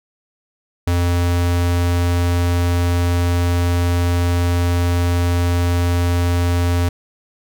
square tone, 87.31 Hz, F2, in tune, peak -15 dBFS, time 0.87-6.89 s, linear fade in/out 5 ms, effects none

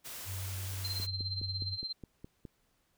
white noise, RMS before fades -44 dBFS, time 0.04-1.07 s, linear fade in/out 20 ms
sine tone, 95 Hz, F#2, 46 cents sharp, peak -37 dBFS, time 0.25-1.78 s, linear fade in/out 50 ms
sine tone with tremolo, 4130 Hz, C8, 23 cents flat, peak -33 dBFS, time 0.84-1.93 s, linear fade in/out 10 ms, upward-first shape sine, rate 17 Hz, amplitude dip 75%
click train, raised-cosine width 3 ms, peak -32 dBFS, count 8, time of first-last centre 1-2.452 s, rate 4.82 Hz
effects pink hiss -74 dBFS RMS until 2.97 s

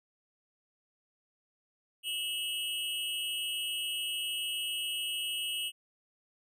square tone with amplitude modulation, 2907 Hz, F#7, 31 cents flat, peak -29 dBFS, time 2.03-5.72 s, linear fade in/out 50 ms, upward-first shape sine, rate 253 Hz, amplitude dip 95%, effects none

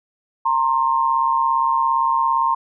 sine tone pair together, 922 / 1059.5 Hz, A#5 / C6, -19 / +21 cents, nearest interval major second, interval 240 cents, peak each -18 dBFS, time 0.45-2.55 s, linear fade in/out 10 ms, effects none

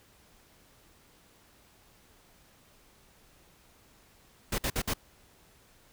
pink noise bursts, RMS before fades -30 dBFS, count 4, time 4.52-4.937 s, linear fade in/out 5 ms, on 63 ms, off 55 ms, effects pink hiss -61 dBFS RMS until 5.92 s

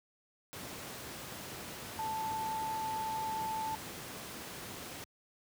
sine tone in noise, 880 Hz, A5, in tune, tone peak -34 dBFS, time 1.99-3.75 s, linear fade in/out 0 ms, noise pink, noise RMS -44 dBFS, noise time 0.53-5.04 s, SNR +7 dB, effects high-pass 100 Hz 12 dB/octave

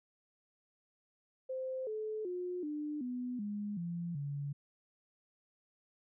sine tone with pitch steps, 520 / 432.2 / 359.3 / 298.7 / 248.3 / 206.4 / 171.54 / 142.59 Hz, C5 / A4 / F4 / D4 / B3 / G#3 / F3 / C#3, -11 / -31 / +49 / +29 / +9 / -10 / -31 / +49 cents, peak -36 dBFS, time 1.49-4.53 s, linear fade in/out 10 ms, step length 380 ms, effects none

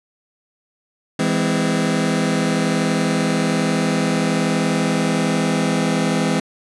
sawtooth chord, E augmented, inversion none, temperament just, 164.81 / 206 / 257.5 Hz, E3 / G#3 / B#3, 0 / -14 / -28 cents, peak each -17 dBFS, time 1.19-6.4 s, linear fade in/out 5 ms, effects resampled to 24000 Hz

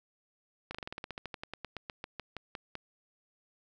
slowing click train, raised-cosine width 0.3 ms, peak -23 dBFS, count 22, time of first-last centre 0.71-2.754 s, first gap 36 ms, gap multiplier 1.09, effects none

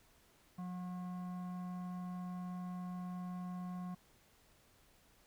sine tone with frequency modulation, 180 Hz, F#3, 47 cents flat, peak -39 dBFS, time 0.58-3.95 s, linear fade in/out 10 ms, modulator 905 Hz, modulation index 0.42, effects tanh soft clip ceiling -38 dBFS + pink hiss -68 dBFS RMS until 5.26 s

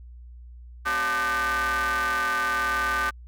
45% pulse ring-modulated tone, 162.4 Hz, E3, 26 cents flat, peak -20 dBFS, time 0.85-3.11 s, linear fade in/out 20 ms, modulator 1360 Hz, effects added 60 Hz sine -41 dBFS peak until 3.27 s

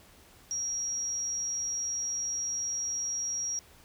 sine tone, 5660 Hz, F8, 22 cents sharp, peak -30 dBFS, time 0.51-3.59 s, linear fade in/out 0 ms, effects added 78 Hz sine -64 dBFS peak until 3.84 s + pink hiss -57 dBFS RMS until 3.84 s

